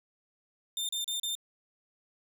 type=tone bursts; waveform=sawtooth; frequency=3606 Hz; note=A7; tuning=42 cents sharp; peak=-28 dBFS; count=4; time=0.77-1.352 s; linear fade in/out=2 ms; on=120 ms; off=34 ms; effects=none